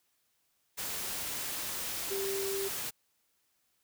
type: tone in noise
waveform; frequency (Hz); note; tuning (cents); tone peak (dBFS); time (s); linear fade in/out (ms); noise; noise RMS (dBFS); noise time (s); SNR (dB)
sine; 392; G4; 0; -33; 2.1-2.69; 20; white; -37; 0.77-2.91; +1
effects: white hiss -75 dBFS RMS until 3.83 s